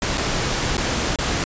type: noise with dropouts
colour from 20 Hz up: pink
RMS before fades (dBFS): -22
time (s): 0.02-1.44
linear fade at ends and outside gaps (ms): 1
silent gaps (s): 0.174-0.179 / 0.769-0.779 / 1.159-1.187
effects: resampled to 16000 Hz